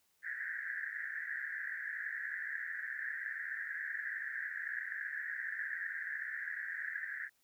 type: band-pass noise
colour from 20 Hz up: pink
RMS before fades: -41 dBFS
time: 0.22-7.3 s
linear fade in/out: 50 ms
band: 1600 to 1900 Hz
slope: 96 dB/octave
effects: white hiss -75 dBFS RMS until 7.43 s